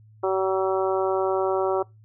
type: harmonic tone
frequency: 190 Hz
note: F#3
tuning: 46 cents sharp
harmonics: 2 / 3 / 4 / 5 / 6 / 7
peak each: -23 / -27 / -29 / -31 / -33 / -34 dBFS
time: 0.23-1.83 s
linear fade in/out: 10 ms
effects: noise-tail reverb RT60 0.2 s tail -23 dB re dry + added 108 Hz sine -49 dBFS peak until 2.04 s